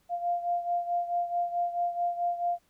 sine beating tone pair, 697 / 701.6 Hz, F5 / F5, -4 / +8 cents, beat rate 4.6 Hz, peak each -28 / -33 dBFS, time 0.09-2.59 s, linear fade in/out 50 ms, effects pink hiss -69 dBFS RMS until 2.69 s

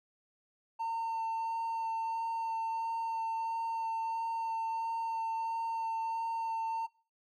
triangle tone with vibrato, 906 Hz, A#5, 50 cents flat, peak -29 dBFS, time 0.79-6.87 s, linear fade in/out 20 ms, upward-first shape sine, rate 1.5 Hz, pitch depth 11 cents each way, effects noise-tail reverb RT60 0.4 s tail -23 dB re dry + tanh soft clip ceiling -27 dBFS

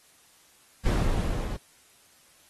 brown noise with level ramp, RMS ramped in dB -22 to -32 dBFS, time 0.85-1.57 s, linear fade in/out 10 ms, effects white hiss -59 dBFS RMS until 2.49 s + AAC 32 kbps

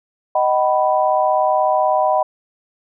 sine chord, B major, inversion first, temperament equal with one note detuned, 622.3 / 758.6 / 987.8 Hz, D#5 / F#5 / B5, 0 / +43 / 0 cents, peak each -17 / -17 / -19 dBFS, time 0.35-2.23 s, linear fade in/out 5 ms, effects none

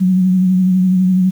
sine tone with vibrato, 185 Hz, F#3, in tune, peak -9 dBFS, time 0-1.31 s, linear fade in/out 20 ms, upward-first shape triangle, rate 12 Hz, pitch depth 42 cents each way, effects 7-bit

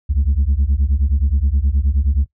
sine beating tone pair, 65 / 74.5 Hz, C2 / D2, -11 / +25 cents, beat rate 9.5 Hz, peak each -14 dBFS, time 0.09-2.26 s, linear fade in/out 20 ms, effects noise-tail reverb RT60 0.1 s tail -21 dB re dry + tanh soft clip ceiling -10 dBFS

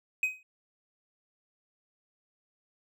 triangle tone with exponential decay, 2519 Hz, D#7, 21 cents sharp, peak -20 dBFS, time 0.23-0.43 s, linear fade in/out 2 ms, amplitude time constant 42 ms, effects none

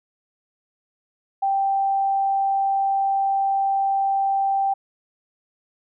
sine tone, 784 Hz, G5, in tune, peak -18 dBFS, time 1.42-4.74 s, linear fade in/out 10 ms, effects none

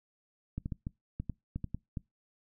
clicks, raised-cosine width 5 ms, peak -23 dBFS, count 10, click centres 0.58 / 0.659 / 0.722 / 0.869 / 1.2 / 1.297 / 1.56 / 1.643 / 1.746 / 1.972 s, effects noise-tail reverb RT60 0.2 s tail -24 dB re dry

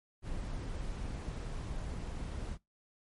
brown noise, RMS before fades -39 dBFS, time 0.22-2.58 s, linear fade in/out 50 ms, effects noise-tail reverb RT60 0.2 s tail -23 dB re dry + MP3 48 kbps

